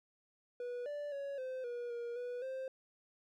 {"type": "tone with pitch steps", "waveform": "triangle", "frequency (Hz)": [488, 584, 559, 516, 481.3, 473.7, 489.9, 525], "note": ["B4", "D5", "C#5", "C5", "B4", "A#4", "B4", "C5"], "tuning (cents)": [-21, -10, 14, -24, -45, 28, -14, 6], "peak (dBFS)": -37, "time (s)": [0.6, 2.68], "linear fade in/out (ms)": 2, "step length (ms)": 260, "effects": []}